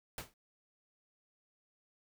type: noise with exponential decay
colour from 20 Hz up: pink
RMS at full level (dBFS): -38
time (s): 0.18-0.34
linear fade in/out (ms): 2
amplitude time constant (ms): 33
effects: none